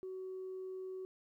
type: tone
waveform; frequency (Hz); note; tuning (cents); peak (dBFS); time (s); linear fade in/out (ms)
sine; 375; F#4; +23; -40; 0.03-1.05; 0
effects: tanh soft clip ceiling -38 dBFS + 13-bit